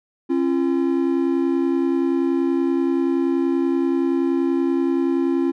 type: tone pair together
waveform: triangle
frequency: 271.4 / 341.9 Hz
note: C#4 / F4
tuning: -36 / -37 cents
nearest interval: major third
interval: 399 cents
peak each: -18 dBFS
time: 0.29-5.52 s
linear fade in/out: 20 ms
effects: none